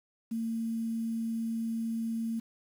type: tone with quantisation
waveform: sine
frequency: 227.2 Hz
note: A#3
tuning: 44 cents flat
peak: -30 dBFS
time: 0.31-2.4 s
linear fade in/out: 10 ms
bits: 9
effects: none